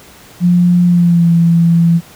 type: tone with pitch glide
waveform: sine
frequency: 176.4 to 168.34 Hz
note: F3 to E3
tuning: +18 to +37 cents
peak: -6 dBFS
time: 0.4-2.01 s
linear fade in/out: 50 ms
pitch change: -81 cents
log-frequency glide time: 0.85-1.31 s
effects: pink hiss -39 dBFS RMS until 2.15 s + high-pass 60 Hz 12 dB/octave